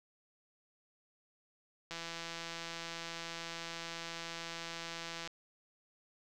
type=click train; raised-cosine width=0.2 ms; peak=-25 dBFS; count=563; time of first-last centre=1.91-5.275 s; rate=167 Hz; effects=none